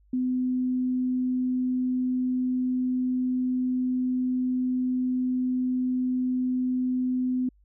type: tone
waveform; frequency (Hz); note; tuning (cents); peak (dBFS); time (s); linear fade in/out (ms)
sine; 253.6; B3; +46; -23; 0.13-7.49; 5
effects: added 50 Hz sine -57 dBFS peak until 7.64 s